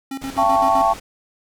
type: tone with tremolo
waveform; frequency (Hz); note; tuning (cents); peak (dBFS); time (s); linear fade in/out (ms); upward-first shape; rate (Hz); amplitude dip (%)
square; 270; C#4; -45; -26; 0.11-0.83; 5; square; 7.8; 80
type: low-pass noise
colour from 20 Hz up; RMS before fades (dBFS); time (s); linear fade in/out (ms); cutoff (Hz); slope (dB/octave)
pink; -36; 0.21-1; 10; 9800; 12
type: chord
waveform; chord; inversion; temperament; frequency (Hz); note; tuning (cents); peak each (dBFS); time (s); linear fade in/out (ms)
sine; A dominant seventh; second; equal with one note detuned; 675.4 / 784 / 880 / 1108.7; E5 / G5 / A5 / C#6; +42 / 0 / 0 / 0; -19; 0.37-0.94; 20
effects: none